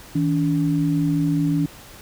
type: tone pair together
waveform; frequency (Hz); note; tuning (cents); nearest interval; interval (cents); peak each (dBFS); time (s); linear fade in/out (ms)
sine; 160.4 / 285.8; E3 / D4; -47 / -47; minor seventh; 1000; -20; 0.15-1.66; 5
effects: pink hiss -43 dBFS RMS until 2.01 s